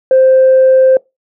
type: tone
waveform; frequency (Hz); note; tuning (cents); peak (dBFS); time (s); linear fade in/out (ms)
sine; 523; C5; -1; -3; 0.11-0.97; 2
effects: noise-tail reverb RT60 0.2 s tail -24 dB re dry + tanh soft clip ceiling -1 dBFS